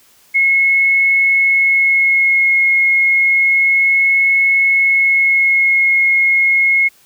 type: tone with vibrato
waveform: sine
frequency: 2172 Hz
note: C#7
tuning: 36 cents flat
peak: -9 dBFS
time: 0.34-6.89 s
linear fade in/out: 20 ms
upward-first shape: sine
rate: 0.3 Hz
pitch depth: 10 cents each way
effects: white hiss -50 dBFS RMS until 7.05 s